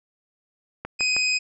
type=click train; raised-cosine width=0.5 ms; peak=-16 dBFS; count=3; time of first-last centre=0.85-1.165 s; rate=6.34 Hz
type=tone; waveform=25% pulse; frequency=2510 Hz; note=D#7; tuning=15 cents sharp; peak=-16 dBFS; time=0.99-1.39 s; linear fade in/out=20 ms
effects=resampled to 24000 Hz